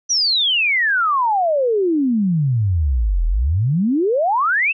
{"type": "exponential two-way sweep", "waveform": "sine", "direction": "down then up", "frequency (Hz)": [6010, 38.89, 2771], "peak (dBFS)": -14, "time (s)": [0.09, 4.73], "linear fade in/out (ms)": 20, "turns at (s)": 3.26, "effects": []}